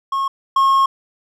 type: tone pair in turn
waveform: triangle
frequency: 1088 / 1083.3 Hz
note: C#6 / C#6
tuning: -33 / -40 cents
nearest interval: unison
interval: 7 cents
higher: first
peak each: -15 / -9 dBFS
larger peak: second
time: 0.12-0.28 / 0.56-0.86 s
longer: second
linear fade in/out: 5 ms
effects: none